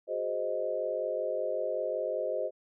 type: chord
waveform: sine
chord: Ab dominant seventh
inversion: third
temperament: equal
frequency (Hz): 370 / 415.3 / 523.3 / 622.3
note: Gb4 / Ab4 / C5 / Eb5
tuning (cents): 0 / 0 / 0 / 0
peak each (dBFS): -39 / -38 / -33 / -33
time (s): 0.07-2.51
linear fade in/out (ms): 50
effects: none